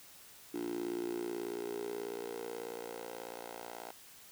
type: tone with high-pass filter sweep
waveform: 10% pulse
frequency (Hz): 58.27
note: A#1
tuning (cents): 0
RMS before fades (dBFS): -41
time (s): 0.54-3.91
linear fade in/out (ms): 5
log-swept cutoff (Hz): 320 to 600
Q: 7.2
effects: white hiss -56 dBFS RMS until 4.31 s